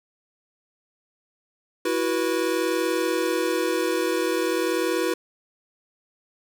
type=chord; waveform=square; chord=E suspended second; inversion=none; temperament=equal with one note detuned; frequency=329.6 / 370 / 485.7 Hz; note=E4 / F#4 / B4; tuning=0 / 0 / -29 cents; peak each=-27 dBFS; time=1.85-5.14 s; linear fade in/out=5 ms; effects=none